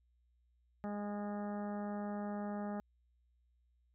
harmonic tone with a mistuned harmonic, 205.8 Hz, G#3, 16 cents flat, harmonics 1 / 2 / 3 / 4 / 5 / 6 / 7 / 8 / 9, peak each -39 / -49 / -46 / -47 / -61 / -53 / -60 / -60 / -63 dBFS, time 0.84-2.8 s, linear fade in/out 0 ms, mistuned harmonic 9, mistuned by -19 cents, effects added 60 Hz sine -70 dBFS peak until 3.94 s

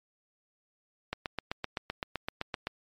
click train, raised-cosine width 0.3 ms, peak -16 dBFS, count 13, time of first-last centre 1.13-2.67 s, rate 7.79 Hz, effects MP3 64 kbps

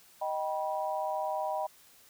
sine chord, Eb augmented, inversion none, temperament just, 622.3 / 777.8 / 972.3 Hz, Eb5 / G5 / B5, 0 / -14 / -27 cents, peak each -34 / -34 / -36 dBFS, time 0.21-1.67 s, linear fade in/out 10 ms, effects white hiss -59 dBFS RMS until 2.09 s

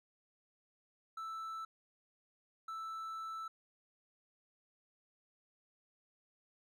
triangle tone bursts at uneven times, 1320 Hz, E6, 2 cents sharp, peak -39 dBFS, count 2, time 1.17-1.65 / 2.68-3.48 s, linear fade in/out 5 ms, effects none

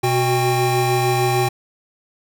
square tone cluster, 124.7 / 367.5 / 795 Hz, B2 / F#4 / G5, +17 / -12 / +24 cents, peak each -21 dBFS, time 0.03-1.49 s, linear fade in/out 10 ms, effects none

